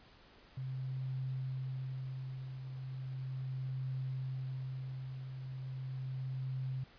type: tone with tremolo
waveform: sine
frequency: 130.8 Hz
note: C3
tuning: in tune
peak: -35 dBFS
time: 0.57-6.84 s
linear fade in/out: 5 ms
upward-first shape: triangle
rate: 0.37 Hz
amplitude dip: 55%
effects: pink hiss -61 dBFS RMS until 6.98 s + resampled to 11025 Hz